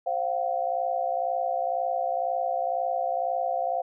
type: tone cluster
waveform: sine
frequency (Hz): 528 / 698 / 760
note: C5 / F5 / F#5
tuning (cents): +16 / -1 / +46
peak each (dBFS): -31 / -27 / -30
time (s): 0.06-3.82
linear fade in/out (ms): 10
effects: none